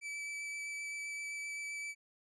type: tone with vibrato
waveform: 45% pulse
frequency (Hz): 2307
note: D7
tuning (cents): -31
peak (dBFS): -39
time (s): 0.01-1.95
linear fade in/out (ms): 50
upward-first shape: sine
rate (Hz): 7.7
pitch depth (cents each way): 9
effects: resampled to 24000 Hz